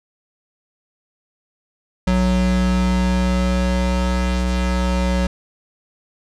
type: tone pair together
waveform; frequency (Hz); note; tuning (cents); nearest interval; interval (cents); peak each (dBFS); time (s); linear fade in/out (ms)
square; 61.6 / 184.59; B1 / F#3; -4 / -4; octave + perfect fifth; 1900; -19; 2.07-5.27; 5
effects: low-pass 7000 Hz 12 dB/octave